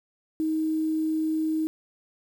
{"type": "tone with quantisation", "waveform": "sine", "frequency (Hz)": 315.2, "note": "D#4", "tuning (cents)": 23, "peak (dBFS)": -23, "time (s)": [0.4, 1.67], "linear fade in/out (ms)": 0, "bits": 8, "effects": []}